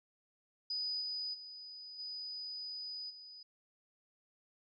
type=tone with level steps; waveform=sine; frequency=4972 Hz; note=D#8; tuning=2 cents flat; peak=-35 / -37 / -47 / -41 / -50 dBFS; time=0.7-3.43 s; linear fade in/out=5 ms; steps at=1 / 1.33 / 1.98 / 3.09 s; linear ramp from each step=20 ms; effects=none